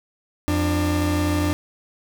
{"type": "tone pair together", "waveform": "40% pulse", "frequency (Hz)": [87.4, 297.6], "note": ["F2", "D4"], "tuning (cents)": [2, 23], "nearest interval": "octave + major sixth", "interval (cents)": 2121, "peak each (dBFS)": -21, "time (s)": [0.48, 1.53], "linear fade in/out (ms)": 0, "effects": []}